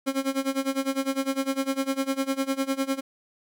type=tone with tremolo; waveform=30% pulse; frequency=270 Hz; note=C#4; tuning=45 cents flat; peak=-19 dBFS; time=0.06-3.01 s; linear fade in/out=20 ms; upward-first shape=sine; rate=9.9 Hz; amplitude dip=90%; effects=none